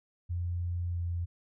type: tone with pitch glide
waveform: sine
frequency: 87.4 to 86.35 Hz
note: F2 to F2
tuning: +2 to -19 cents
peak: -30 dBFS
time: 0.29-1.26 s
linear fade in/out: 20 ms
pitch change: -21 cents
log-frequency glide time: 0.91-0.97 s
effects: none